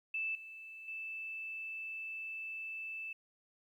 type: tone with level steps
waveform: sine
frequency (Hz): 2637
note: E7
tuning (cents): 0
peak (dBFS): -34 / -47 / -40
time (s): 0.14-3.13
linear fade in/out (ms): 5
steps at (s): 0.35 / 0.88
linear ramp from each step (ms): 2
effects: 12-bit